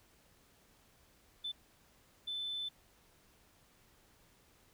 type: tone bursts at uneven times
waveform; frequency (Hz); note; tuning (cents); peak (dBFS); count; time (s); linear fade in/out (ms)
sine; 3520; A7; 0; -36; 2; 1.44-1.52 / 2.27-2.69; 10
effects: tanh soft clip ceiling -32 dBFS + pink hiss -67 dBFS RMS until 4.73 s